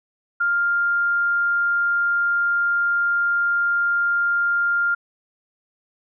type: tone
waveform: sine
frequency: 1400 Hz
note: F6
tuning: 4 cents sharp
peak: -17 dBFS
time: 0.4-4.95 s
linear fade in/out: 10 ms
effects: none